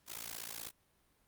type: noise with amplitude modulation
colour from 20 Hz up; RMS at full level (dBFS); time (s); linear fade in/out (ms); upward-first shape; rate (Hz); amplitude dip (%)
white; -41; 0.06-0.72; 50; sine; 56.2; 95
effects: pink hiss -73 dBFS RMS until 1.27 s + Opus 48 kbps